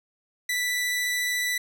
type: tone with vibrato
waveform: sawtooth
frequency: 1975.5 Hz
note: B6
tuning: in tune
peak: -21 dBFS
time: 0.49-1.58 s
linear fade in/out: 5 ms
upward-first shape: triangle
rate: 14 Hz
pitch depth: 8 cents each way
effects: none